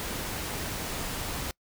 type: noise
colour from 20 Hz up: pink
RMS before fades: -34 dBFS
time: 0-1.51 s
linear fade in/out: 0 ms
effects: noise-tail reverb RT60 0.1 s tail -25 dB re dry